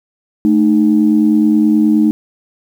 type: tone pair together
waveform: sine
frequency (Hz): 218.2 / 307.8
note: A3 / D#4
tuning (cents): -14 / -19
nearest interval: tritone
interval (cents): 595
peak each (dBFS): -10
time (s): 0.45-2.11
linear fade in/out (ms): 0
effects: tanh soft clip ceiling 0 dBFS + 7-bit